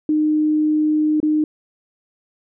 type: tone with dropouts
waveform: sine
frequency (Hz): 305.9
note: D#4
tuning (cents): -29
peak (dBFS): -14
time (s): 0.09-1.44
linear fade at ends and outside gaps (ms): 2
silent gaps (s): 1.202-1.229
effects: none